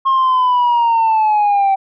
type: linear sweep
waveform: sine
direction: down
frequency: 1077 to 771 Hz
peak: -8 dBFS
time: 0.05-1.76 s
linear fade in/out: 20 ms
effects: tanh soft clip ceiling -9 dBFS